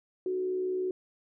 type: tone with frequency modulation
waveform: sine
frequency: 370 Hz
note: F#4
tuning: in tune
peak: -28 dBFS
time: 0.26-0.91 s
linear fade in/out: 2 ms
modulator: 65.8 Hz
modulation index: 0.33
effects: none